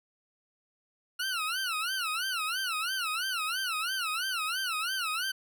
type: tone with vibrato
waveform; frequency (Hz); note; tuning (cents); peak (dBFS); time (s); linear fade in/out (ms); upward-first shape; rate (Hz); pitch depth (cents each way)
20% pulse; 1396.9; F6; 0; -25; 1.19-5.32; 10; sine; 3; 200
effects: none